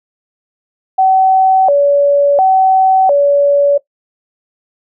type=tone with vibrato; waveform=sine; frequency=658 Hz; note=E5; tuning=3 cents flat; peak=-6 dBFS; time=0.98-3.78 s; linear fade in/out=10 ms; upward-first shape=square; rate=0.71 Hz; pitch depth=250 cents each way; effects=noise-tail reverb RT60 0.1 s tail -17 dB re dry